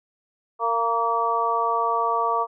harmonic tone with a mistuned harmonic, 230 Hz, A#3, 23 cents flat, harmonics 2 / 3 / 4 / 5, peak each -28 / -27 / -25 / -23 dBFS, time 0.59-2.47 s, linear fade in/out 50 ms, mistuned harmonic 4, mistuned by +27 cents, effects none

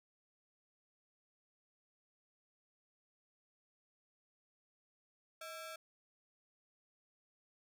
sawtooth ring-modulated tone, 987.8 Hz, B5, in tune, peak -39 dBFS, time 5.41-5.76 s, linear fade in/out 5 ms, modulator 353 Hz, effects none

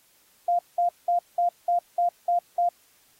sine tone bursts, 698.5 Hz, F5, in tune, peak -19 dBFS, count 8, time 0.48-2.69 s, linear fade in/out 5 ms, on 110 ms, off 190 ms, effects white hiss -61 dBFS RMS until 3.19 s + AAC 48 kbps

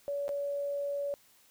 sine tone with dropouts, 568 Hz, C#5, 42 cents sharp, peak -31 dBFS, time 0.08-1.14 s, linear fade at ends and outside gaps 0 ms, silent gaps 0.281-0.291 s, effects white hiss -63 dBFS RMS until 1.5 s

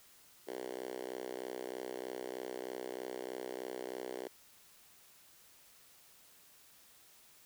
5% pulse tone with high-pass filter, 63.2 Hz, B1, 41 cents sharp, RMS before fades -43 dBFS, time 0.47-4.28 s, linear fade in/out 10 ms, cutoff 390 Hz, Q 3, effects white hiss -62 dBFS RMS until 7.45 s

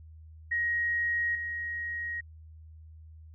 sine tone with level steps, 1886 Hz, A#6, 20 cents sharp, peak -26 / -32 dBFS, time 0.51-2.21 s, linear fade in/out 10 ms, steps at 1.35 s, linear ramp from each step 2 ms, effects added 79 Hz sine -47 dBFS peak until 3.34 s

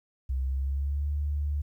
sine tone with pitch glide, 65.41 to 73 Hz, C2 to D2, 0 to -10 cents, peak -26 dBFS, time 0.29-1.62 s, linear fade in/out 10 ms, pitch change +190 cents, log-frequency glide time 0.42-1.09 s, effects 11-bit

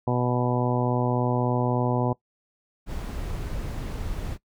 harmonic tone, 123.47 Hz, B2, in tune, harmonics 1 / 2 / 3 / 4 / 5 / 6 / 7 / 8, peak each -25 / -28 / -30 / -31 / -32 / -33 / -33 / -34 dBFS, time 0.07-2.13 s, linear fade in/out 5 ms
brown noise, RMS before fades -31 dBFS, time 2.86-4.38 s, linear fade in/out 50 ms
effects noise-tail reverb RT60 0.1 s tail -20 dB re dry

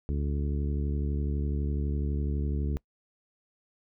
harmonic tone, 72 Hz, D2, 34 cents flat, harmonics 1 / 2 / 3 / 4 / 5 / 6, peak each -28 / -34 / -38 / -40 / -42 / -44 dBFS, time 0.09-2.77 s, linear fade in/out 0 ms, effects noise-tail reverb RT60 0.1 s tail -24 dB re dry

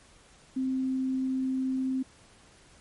sine tone, 261.6 Hz, C4, in tune, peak -26 dBFS, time 0.56-2.03 s, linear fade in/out 10 ms, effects pink hiss -57 dBFS RMS until 2.8 s + MP3 48 kbps

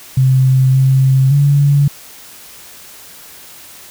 sine tone with pitch steps, 131.1 / 132.9 / 142.5 Hz, C3 / C3 / C#3, +4 / +27 / +48 cents, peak -7 dBFS, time 0.17-1.88 s, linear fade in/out 5 ms, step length 570 ms, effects white hiss -37 dBFS RMS until 3.9 s

